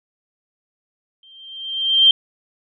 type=tone with exponential growth; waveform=sine; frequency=3156 Hz; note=G7; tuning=11 cents sharp; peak=-6 dBFS; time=1.23-2.11 s; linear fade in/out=2 ms; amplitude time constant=190 ms; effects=none